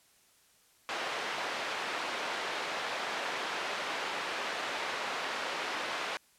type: band-pass noise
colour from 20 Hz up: pink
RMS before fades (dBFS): -36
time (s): 0.89-6.17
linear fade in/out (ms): 0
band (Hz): 600 to 3400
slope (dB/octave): 12
effects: white hiss -65 dBFS RMS until 6.38 s + low-pass 12000 Hz 12 dB/octave